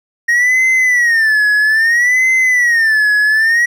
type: tone with vibrato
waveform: triangle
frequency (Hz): 1864.7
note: A#6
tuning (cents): 0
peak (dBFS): -7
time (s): 0.28-3.66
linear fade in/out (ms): 10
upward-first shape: sine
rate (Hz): 0.61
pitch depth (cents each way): 170
effects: none